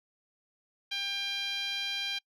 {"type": "tone with band-pass filter", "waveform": "10% pulse", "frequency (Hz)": 797, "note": "G5", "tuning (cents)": 28, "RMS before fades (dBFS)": -34, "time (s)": [0.91, 2.19], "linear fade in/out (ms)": 10, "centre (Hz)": 3300, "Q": 2, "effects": ["noise-tail reverb RT60 0.1 s tail -26 dB re dry"]}